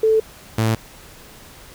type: tone pair in turn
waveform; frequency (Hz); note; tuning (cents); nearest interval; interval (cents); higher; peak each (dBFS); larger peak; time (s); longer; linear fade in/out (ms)
sine / sawtooth; 440 / 111.18; A4 / A2; 0 / +18; 2 octaves; 2382; first; -12; neither; 0.03-0.2 / 0.58-0.75; neither; 5
effects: pink hiss -43 dBFS RMS until 1.74 s